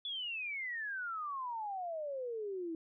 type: exponential sweep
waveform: sine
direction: down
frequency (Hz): 3466 to 318.7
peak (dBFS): -37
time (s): 0.05-2.75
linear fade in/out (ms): 2
effects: none